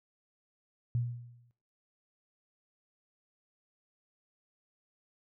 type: tone with exponential decay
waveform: sine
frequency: 120 Hz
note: B2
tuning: 49 cents flat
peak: -26 dBFS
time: 0.95-1.51 s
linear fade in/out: 0 ms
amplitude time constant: 120 ms
effects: noise-tail reverb RT60 0.5 s tail -17 dB re dry